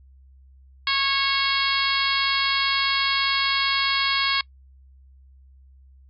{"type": "harmonic tone", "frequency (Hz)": 549, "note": "C#5", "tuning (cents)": -17, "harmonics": [2, 3, 4, 5, 6, 7, 8, 9], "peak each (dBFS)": [-27, -29, -26, -31, -27, -30, -27, -33], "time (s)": [0.87, 4.41], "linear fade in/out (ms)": 2, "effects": ["noise-tail reverb RT60 0.1 s tail -24 dB re dry", "added 66 Hz sine -48 dBFS peak until 6.09 s"]}